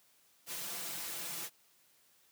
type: noise with comb filter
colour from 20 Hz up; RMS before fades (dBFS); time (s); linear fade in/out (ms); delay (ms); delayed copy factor
white; -41; 0.46-1.5; 50; 5.9; +0.95
effects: white hiss -68 dBFS RMS until 2.31 s + high-pass 100 Hz 12 dB/octave